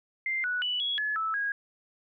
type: tone with pitch steps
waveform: sine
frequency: 2092 / 1474 / 2963 / 3344 / 1708 / 1310 / 1643 Hz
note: C7 / F#6 / F#7 / G#7 / G#6 / E6 / G#6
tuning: -1 / -7 / +2 / +11 / +48 / -11 / -19 cents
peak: -27 dBFS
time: 0.26-1.52 s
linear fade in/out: 2 ms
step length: 180 ms
effects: none